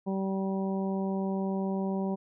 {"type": "harmonic tone", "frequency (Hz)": 192.8, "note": "G3", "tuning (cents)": -28, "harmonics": [1, 2, 3, 4, 5], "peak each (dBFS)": [-29, -35, -39, -41, -43], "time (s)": [0.06, 2.16], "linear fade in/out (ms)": 20, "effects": []}